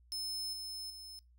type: tone with level steps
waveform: 40% pulse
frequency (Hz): 5220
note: E8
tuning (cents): -18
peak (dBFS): -36 / -40 / -46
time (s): 0.12-1.19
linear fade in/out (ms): 0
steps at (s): 0.53 / 0.9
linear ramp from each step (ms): 2
effects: noise-tail reverb RT60 0.2 s tail -21 dB re dry + added 60 Hz sine -61 dBFS peak until 1.38 s